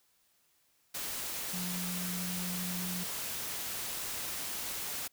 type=tone in noise; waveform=sine; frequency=180 Hz; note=F#3; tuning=47 cents flat; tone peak=-37 dBFS; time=1.53-3.04 s; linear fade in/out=10 ms; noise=white; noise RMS=-38 dBFS; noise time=0.94-5.08 s; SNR=-2 dB; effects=white hiss -71 dBFS RMS until 5.12 s